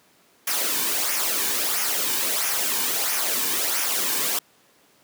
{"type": "noise with flanger", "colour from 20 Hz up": "white", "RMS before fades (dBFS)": -24, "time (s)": [0.47, 4.39], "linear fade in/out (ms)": 5, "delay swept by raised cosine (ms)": [0.24, 1.54], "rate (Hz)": 1.5, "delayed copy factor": -0.55, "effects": ["pink hiss -58 dBFS RMS until 5.03 s", "high-pass 200 Hz 12 dB/octave"]}